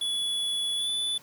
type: tone with pitch glide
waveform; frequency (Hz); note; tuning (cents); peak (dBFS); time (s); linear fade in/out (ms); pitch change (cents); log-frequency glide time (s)
square; 3409 to 3481; G#7 to A7; +45 to -19; -27; 0.01-1.18; 5; +36; 0.76-0.89
effects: pink hiss -53 dBFS RMS until 1.22 s + high-pass 150 Hz 12 dB/octave